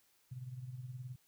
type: tone with tremolo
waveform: sine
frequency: 126.3 Hz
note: B2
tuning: 39 cents sharp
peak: -40 dBFS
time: 0.31-1.16 s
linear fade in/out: 10 ms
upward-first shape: sine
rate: 19 Hz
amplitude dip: 65%
effects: white hiss -72 dBFS RMS until 1.27 s